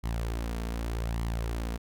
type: tone with flanger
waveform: sawtooth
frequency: 57 Hz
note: A#1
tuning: 38 cents flat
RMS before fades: -32 dBFS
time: 0.03-1.78 s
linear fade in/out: 20 ms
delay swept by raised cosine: 0.96 to 4.46 ms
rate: 0.84 Hz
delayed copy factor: +0.5
effects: none